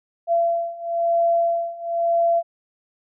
sine beating tone pair, 678 / 679 Hz, E5 / F5, +49 / -49 cents, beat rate 1 Hz, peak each -22 / -20 dBFS, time 0.27-2.43 s, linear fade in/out 50 ms, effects none

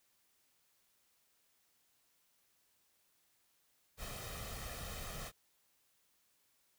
pink noise with comb filter, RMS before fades -45 dBFS, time 3.97-5.32 s, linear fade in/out 50 ms, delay 1.6 ms, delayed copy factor +0.6, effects white hiss -75 dBFS RMS until 6.78 s

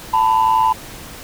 sine tone pair together, 886.3 / 998 Hz, A5 / B5, +12 / +18 cents, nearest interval major second, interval 206 cents, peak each -13 dBFS, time 0.13-0.73 s, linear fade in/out 10 ms, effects tanh soft clip ceiling -7 dBFS + pink hiss -35 dBFS RMS until 1.23 s

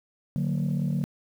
sine chord, D augmented, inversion none, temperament just, 146.83 / 183.54 / 229.4 Hz, D3 / F#3 / A#3, 0 / -14 / -28 cents, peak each -25 / -27 / -30 dBFS, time 0.36-1.04 s, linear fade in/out 0 ms, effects tanh soft clip ceiling -20 dBFS + 9-bit

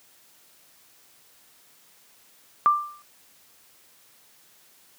sine tone with exponential decay, 1184 Hz, D6, 14 cents sharp, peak -12 dBFS, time 2.66-3.02 s, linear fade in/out 0 ms, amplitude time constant 78 ms, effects white hiss -57 dBFS RMS until 4.98 s + high-pass 100 Hz 12 dB/octave

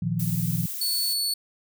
sine chord, Bb suspended fourth, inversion none, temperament equal, 116.54 / 155.56 / 174.61 Hz, Bb2 / Eb3 / F3, 0 / 0 / 0 cents, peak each -29 / -28 / -27 dBFS, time 0.02-0.66 s, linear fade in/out 5 ms
violet noise, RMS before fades -33 dBFS, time 0.19-1.14 s, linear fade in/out 10 ms
sawtooth tone, 4435 Hz, C#8, in tune, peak -21 dBFS, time 0.81-1.34 s, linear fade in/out 5 ms
effects none

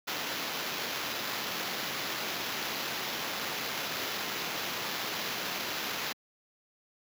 white noise with sample-and-hold, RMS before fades -35 dBFS, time 0.07-6.13 s, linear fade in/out 10 ms, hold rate 8820 Hz, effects high-pass 150 Hz 12 dB/octave

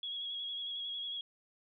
sine tone with vibrato, 3322 Hz, G#7, in tune, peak -37 dBFS, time 0.03-1.21 s, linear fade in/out 2 ms, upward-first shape square, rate 11 Hz, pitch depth 21 cents each way, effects none

